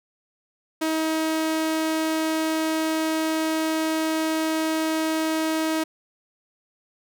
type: tone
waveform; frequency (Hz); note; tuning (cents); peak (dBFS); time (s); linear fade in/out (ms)
sawtooth; 317.8; D#4; +37; -18; 0.81-5.84; 10
effects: none